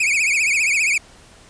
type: tone with vibrato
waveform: 45% pulse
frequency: 2379 Hz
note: D7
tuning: 22 cents sharp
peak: -15 dBFS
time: 0-0.98 s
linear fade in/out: 5 ms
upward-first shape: triangle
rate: 15 Hz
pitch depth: 180 cents each way
effects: pink hiss -47 dBFS RMS until 1.49 s + resampled to 22050 Hz